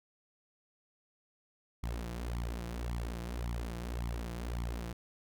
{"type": "tone with flanger", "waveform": "sawtooth", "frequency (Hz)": 58.6, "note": "A#1", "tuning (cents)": 10, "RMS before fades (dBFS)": -38, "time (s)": [1.83, 4.93], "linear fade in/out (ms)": 5, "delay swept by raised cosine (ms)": [0.9, 6], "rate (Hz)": 1.8, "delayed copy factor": 0.85, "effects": []}